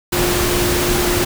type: tone in noise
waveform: sine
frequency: 354.2 Hz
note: F4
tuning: 24 cents sharp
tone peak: -19 dBFS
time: 0.12-1.25 s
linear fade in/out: 10 ms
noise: pink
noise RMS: -18 dBFS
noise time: 0.12-1.25 s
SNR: -4 dB
effects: none